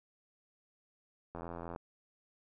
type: click train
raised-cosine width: 1 ms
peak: -29 dBFS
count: 36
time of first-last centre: 1.35-1.761 s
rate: 85.1 Hz
effects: none